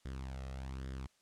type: tone with flanger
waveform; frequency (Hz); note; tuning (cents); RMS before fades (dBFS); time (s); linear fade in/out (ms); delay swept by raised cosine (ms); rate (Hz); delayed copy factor
sawtooth; 66; C2; +16; -43; 0.05-1.07; 5; 0.58 to 1.58; 1.2; +0.6
effects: white hiss -72 dBFS RMS until 1.21 s + low-pass 8000 Hz 12 dB/octave